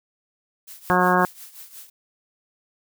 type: noise with tremolo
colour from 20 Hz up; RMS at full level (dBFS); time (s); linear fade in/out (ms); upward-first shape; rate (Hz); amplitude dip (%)
blue; -39; 0.67-1.9; 10; triangle; 5.6; 80
type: harmonic tone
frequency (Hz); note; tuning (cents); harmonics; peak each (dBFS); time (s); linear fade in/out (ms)
181; F#3; -38; 1 / 2 / 3 / 4 / 5 / 6 / 7 / 8 / 9; -23 / -24 / -26 / -23 / -24 / -22 / -27 / -27 / -25; 0.9-1.25; 0
effects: none